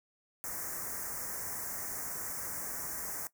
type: band-stop noise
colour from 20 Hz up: white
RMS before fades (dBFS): -39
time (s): 0.44-3.27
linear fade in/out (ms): 0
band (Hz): 2000 to 5700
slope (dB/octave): 48
effects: noise-tail reverb RT60 0.1 s tail -17 dB re dry